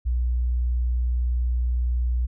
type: tone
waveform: sine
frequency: 60.8 Hz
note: B1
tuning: 26 cents flat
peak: -20 dBFS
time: 0.05-2.27 s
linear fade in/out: 20 ms
effects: none